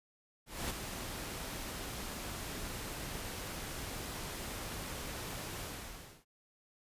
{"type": "noise with ADSR envelope", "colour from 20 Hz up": "pink", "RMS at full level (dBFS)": -36, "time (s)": [0.46, 6.25], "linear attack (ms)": 240, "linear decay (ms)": 10, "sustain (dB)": -6, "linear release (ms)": 630, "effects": ["resampled to 32000 Hz"]}